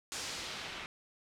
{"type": "noise with low-pass filter sweep", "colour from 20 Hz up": "white", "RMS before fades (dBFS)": -42, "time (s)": [0.12, 0.86], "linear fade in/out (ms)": 0, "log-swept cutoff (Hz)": [7100, 2600], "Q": 1.1, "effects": []}